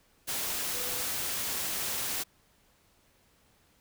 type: tone in noise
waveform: sine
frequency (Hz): 493.9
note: B4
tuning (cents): 0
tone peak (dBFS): -44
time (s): 0.73-1.04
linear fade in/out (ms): 20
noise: white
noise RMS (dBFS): -33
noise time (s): 0.27-2.24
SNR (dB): -14
effects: pink hiss -66 dBFS RMS until 3.8 s